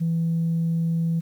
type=tone; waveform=sine; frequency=165.6 Hz; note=E3; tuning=8 cents sharp; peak=-19 dBFS; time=0-1.21 s; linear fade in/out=20 ms; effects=tanh soft clip ceiling -17 dBFS + 9-bit